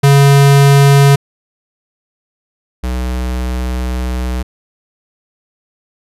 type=tone pair in turn; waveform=square; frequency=140 / 62.36 Hz; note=C#3 / B1; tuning=+18 / +17 cents; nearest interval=octave + major second; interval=1401 cents; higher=first; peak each=-5 / -16 dBFS; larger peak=first; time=0.03-1.16 / 2.83-4.43 s; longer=second; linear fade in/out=10 ms; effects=resampled to 32000 Hz